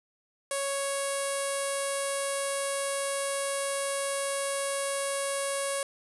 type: tone with low-pass filter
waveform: sawtooth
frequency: 554.4 Hz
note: C#5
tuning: in tune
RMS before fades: -31 dBFS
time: 0.51-5.83 s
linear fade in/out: 2 ms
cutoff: 9500 Hz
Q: 6.1
effects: none